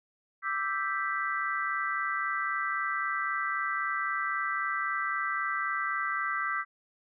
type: chord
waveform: sine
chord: E minor seventh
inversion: third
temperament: equal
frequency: 1174.7 / 1318.5 / 1568 / 1975.5 Hz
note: D6 / E6 / G6 / B6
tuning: 0 / 0 / 0 / 0 cents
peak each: -34 dBFS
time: 0.42-6.65 s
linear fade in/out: 50 ms
effects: none